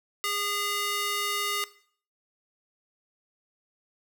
square tone with high-pass filter, 408.5 Hz, G#4, 29 cents flat, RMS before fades -29 dBFS, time 0.24-1.64 s, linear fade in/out 0 ms, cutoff 1500 Hz, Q 0.82, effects noise-tail reverb RT60 0.5 s tail -17 dB re dry

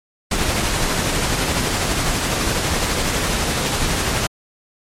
pink noise with tremolo, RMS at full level -18 dBFS, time 0.31-4.27 s, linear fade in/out 5 ms, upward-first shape triangle, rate 12 Hz, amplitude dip 30%, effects low-pass 10000 Hz 12 dB/octave + MP3 64 kbps

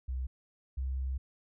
sine tone pair in turn, 64 / 65.65 Hz, C2 / C2, -38 / +6 cents, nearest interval unison, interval 44 cents, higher second, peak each -32 / -31 dBFS, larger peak second, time 0.08-0.27 / 0.77-1.18 s, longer second, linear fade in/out 10 ms, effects none

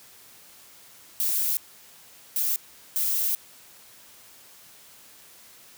violet noise bursts at uneven times, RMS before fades -25 dBFS, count 3, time 1.2-1.57 / 2.36-2.56 / 2.96-3.35 s, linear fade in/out 0 ms, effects white hiss -51 dBFS RMS until 5.77 s + high-pass 60 Hz 12 dB/octave

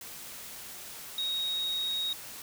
sine tone in noise, 3770 Hz, A#7, 19 cents sharp, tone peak -29 dBFS, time 1.18-2.13 s, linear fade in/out 2 ms, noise white, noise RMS -44 dBFS, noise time 0.01-2.42 s, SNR +12 dB, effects none

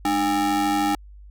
square ring-modulated tone, 255.2 Hz, C4, 43 cents flat, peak -17 dBFS, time 0.05-0.95 s, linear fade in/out 2 ms, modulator 557 Hz, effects added 50 Hz sine -41 dBFS peak until 1.3 s

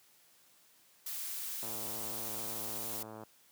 blue noise, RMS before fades -40 dBFS, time 1.06-3.03 s, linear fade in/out 5 ms
click train, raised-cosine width 1 ms, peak -33 dBFS, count 176, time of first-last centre 1.63-3.236 s, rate 109 Hz
effects white hiss -65 dBFS RMS until 3.51 s + high-pass 100 Hz 12 dB/octave

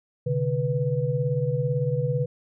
sine tone cluster, 129.3 / 147.2 / 491.2 Hz, C3 / D3 / B4, -20 / +4 / -9 cents, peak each -26 / -26 / -27 dBFS, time 0.26-2.26 s, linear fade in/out 10 ms, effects none

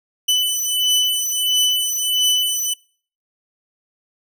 sawtooth beating tone pair, 2994 / 2995.5 Hz, F#7 / F#7, +20 / +21 cents, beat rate 1.5 Hz, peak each -16 dBFS, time 0.28-2.74 s, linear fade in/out 10 ms, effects noise-tail reverb RT60 0.5 s tail -26 dB re dry

